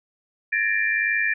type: tone cluster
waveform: sine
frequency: 1722 / 1824 / 2369 Hz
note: A6 / A#6 / D7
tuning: -38 / -38 / +14 cents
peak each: -24 dBFS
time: 0.52-1.34 s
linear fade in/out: 10 ms
effects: none